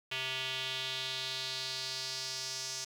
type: tone with band-pass filter sweep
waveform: square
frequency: 130.81 Hz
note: C3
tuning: in tune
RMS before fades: -38 dBFS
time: 0.11-2.85 s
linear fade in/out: 10 ms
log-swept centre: 2900 to 5800 Hz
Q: 3.1
effects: 9-bit